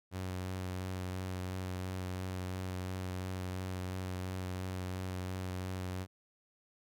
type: tone with vibrato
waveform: sawtooth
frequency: 92.5 Hz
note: F#2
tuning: in tune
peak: -33 dBFS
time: 0.11-6.07 s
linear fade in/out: 50 ms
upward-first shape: sine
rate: 2.9 Hz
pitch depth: 17 cents each way
effects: none